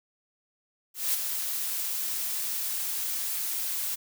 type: noise with ADSR envelope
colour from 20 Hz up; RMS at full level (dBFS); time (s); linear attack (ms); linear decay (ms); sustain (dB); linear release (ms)
blue; -25; 0.94-3.96; 200; 10; -6; 18
effects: none